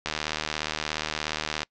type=click train; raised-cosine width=0.2 ms; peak=-10 dBFS; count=122; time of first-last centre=0.06-1.631 s; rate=77 Hz; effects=noise-tail reverb RT60 0.1 s tail -26 dB re dry + low-pass 7000 Hz 12 dB/octave